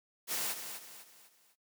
white noise with echo, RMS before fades -35 dBFS, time 0.27-0.56 s, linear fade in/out 50 ms, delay 250 ms, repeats 4, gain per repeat -8 dB, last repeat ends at 1.56 s, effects noise-tail reverb RT60 0.1 s tail -17 dB re dry + high-pass 200 Hz 12 dB/octave

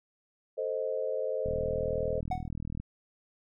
sine chord, A diminished, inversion none, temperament equal with one note detuned, 440 / 521.4 / 622.3 Hz, A4 / C5 / Eb5, 0 / -6 / 0 cents, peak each -35 / -32 / -35 dBFS, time 0.57-2.21 s, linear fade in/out 20 ms
click train, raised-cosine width 5 ms, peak -25 dBFS, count 55, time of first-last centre 1.46-2.8 s, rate 40.3 Hz
triangle tone with exponential decay, 740 Hz, F#5, in tune, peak -24 dBFS, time 2.31-2.49 s, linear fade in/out 5 ms, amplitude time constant 37 ms
effects none

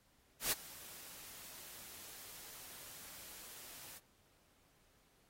white noise with ADSR envelope, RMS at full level -33 dBFS, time 0.4-4 s, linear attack 120 ms, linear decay 15 ms, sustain -20 dB, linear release 32 ms, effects pink hiss -72 dBFS RMS until 5.29 s + AAC 48 kbps

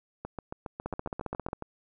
two click trains, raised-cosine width 1 ms, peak -19 / -22 dBFS, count 11 / 11, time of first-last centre 0.86-1.531 / 0.25-1.624 s, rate 14.9 / 7.28 Hz, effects none

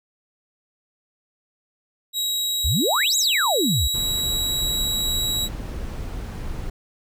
sawtooth tone with pitch glide, 3838 to 3871 Hz, A#7 to B7, +50 to -35 cents, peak -19 dBFS, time 2.13-5.49 s, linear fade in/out 50 ms, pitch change +15 cents, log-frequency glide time 2.42-3.99 s
sine exponential two-way sweep, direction up then down, 56 to 8010 to 56 Hz, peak -19 dBFS, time 2.64-3.88 s, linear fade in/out 10 ms, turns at 3.17 s
brown noise, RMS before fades -30 dBFS, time 3.94-6.7 s, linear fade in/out 5 ms
effects none

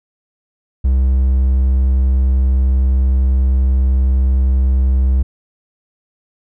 triangle tone, 65.2 Hz, C2, 5 cents flat, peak -8 dBFS, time 0.84-5.23 s, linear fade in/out 10 ms, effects none

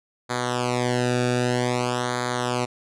sawtooth tone with flanger, 123.47 Hz, B2, in tune, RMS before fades -24 dBFS, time 0.29-2.66 s, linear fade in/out 20 ms, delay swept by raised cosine 0.36 to 0.97 ms, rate 0.52 Hz, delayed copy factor -1, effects resampled to 22050 Hz

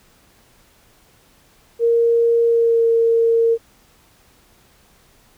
sine tone with pitch glide, 465.6 to 459.2 Hz, A#4 to A#4, -2 to -26 cents, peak -12 dBFS, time 1.79-3.58 s, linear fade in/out 50 ms, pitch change -24 cents, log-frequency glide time 2.45-2.86 s, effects pink hiss -54 dBFS RMS until 5.37 s

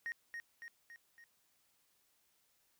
triangle tone with echo, 1864.7 Hz, A#6, in tune, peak -35 dBFS, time 0.06-0.12 s, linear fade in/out 0 ms, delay 280 ms, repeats 4, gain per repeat -5 dB, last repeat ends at 1.24 s, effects tanh soft clip ceiling -34 dBFS + white hiss -75 dBFS RMS until 2.79 s

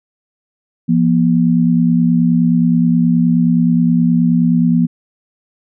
sine tone pair together, 171.1 / 240.6 Hz, F3 / B3, -35 / -45 cents, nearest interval tritone, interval 590 cents, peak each -12 dBFS, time 0.88-4.87 s, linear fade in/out 20 ms, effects none

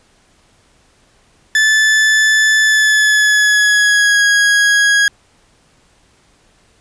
40% pulse tone with pitch glide, 1744 to 1649.9 Hz, A6 to G#6, -16 to -12 cents, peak -8 dBFS, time 1.55-5.08 s, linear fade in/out 2 ms, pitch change -96 cents, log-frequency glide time 2.63-4.23 s, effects pink hiss -53 dBFS RMS until 6.8 s + resampled to 22050 Hz

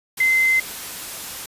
sine tone in noise, 2067 Hz, C7, 22 cents flat, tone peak -14 dBFS, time 0.2-0.6 s, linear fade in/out 5 ms, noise white, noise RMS -32 dBFS, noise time 0.17-1.46 s, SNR +15 dB, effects resampled to 32000 Hz

